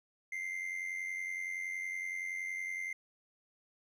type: tone with amplitude modulation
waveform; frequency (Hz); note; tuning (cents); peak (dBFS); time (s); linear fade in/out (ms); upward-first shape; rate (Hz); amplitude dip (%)
triangle; 2090; C7; -2; -32; 0.32-2.93; 5; sine; 90.7; 60
effects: none